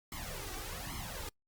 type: noise with flanger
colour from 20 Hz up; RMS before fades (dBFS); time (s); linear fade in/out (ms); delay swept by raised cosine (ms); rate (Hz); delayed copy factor
pink; -42; 0.12-1.29; 2; 0.94 to 2.64; 1.2; +0.8
effects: noise-tail reverb RT60 0.1 s tail -26 dB re dry + Opus 48 kbps